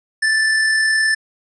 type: tone with amplitude modulation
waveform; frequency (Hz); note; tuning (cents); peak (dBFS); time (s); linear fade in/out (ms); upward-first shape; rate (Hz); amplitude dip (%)
square; 1760; A6; 0; -13; 0.22-1.15; 10; sine; 39.6; 30
effects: resampled to 22050 Hz